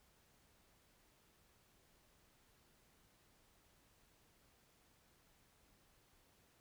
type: silence
effects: pink hiss -72 dBFS RMS until 6.6 s